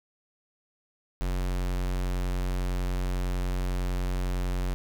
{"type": "tone", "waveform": "square", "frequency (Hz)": 45.45, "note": "F#1", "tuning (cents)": -30, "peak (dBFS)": -27, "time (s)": [1.21, 4.74], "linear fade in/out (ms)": 0, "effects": []}